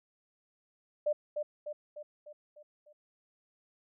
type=tone with echo; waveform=sine; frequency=596 Hz; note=D5; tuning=25 cents sharp; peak=-26 dBFS; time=1.06-1.13 s; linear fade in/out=10 ms; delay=300 ms; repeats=6; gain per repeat=-5 dB; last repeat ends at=2.93 s; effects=none